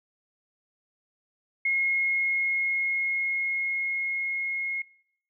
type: tone with level ramp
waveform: sine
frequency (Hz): 2158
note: C#7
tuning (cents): -47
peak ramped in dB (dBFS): -22 to -28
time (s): 1.65-4.82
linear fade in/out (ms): 5
effects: noise-tail reverb RT60 0.7 s tail -23 dB re dry